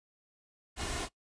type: noise with comb filter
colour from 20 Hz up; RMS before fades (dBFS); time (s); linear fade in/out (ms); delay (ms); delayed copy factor
pink; -36; 0.76-1.09; 50; 2.8; +0.5
effects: noise-tail reverb RT60 0.1 s tail -19 dB re dry + resampled to 22050 Hz